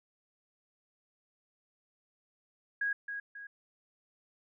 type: tone with echo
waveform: sine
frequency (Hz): 1647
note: G#6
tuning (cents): -15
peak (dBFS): -29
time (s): 2.81-2.93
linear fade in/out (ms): 5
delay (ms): 270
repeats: 2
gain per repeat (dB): -7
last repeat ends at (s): 3.47
effects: none